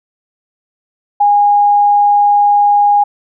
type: tone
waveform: sine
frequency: 820 Hz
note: G#5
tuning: 22 cents flat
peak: -6 dBFS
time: 1.2-3.04 s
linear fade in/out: 10 ms
effects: none